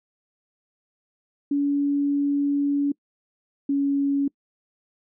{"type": "tone pair in turn", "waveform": "sine", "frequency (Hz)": [284.4, 280], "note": ["C#4", "C#4"], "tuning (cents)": [45, 18], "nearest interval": "unison", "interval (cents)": 27, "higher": "first", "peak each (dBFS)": -19, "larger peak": "neither", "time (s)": [[1.51, 2.92], [3.69, 4.28]], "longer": "first", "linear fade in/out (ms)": 5, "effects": ["noise-tail reverb RT60 0.1 s tail -25 dB re dry"]}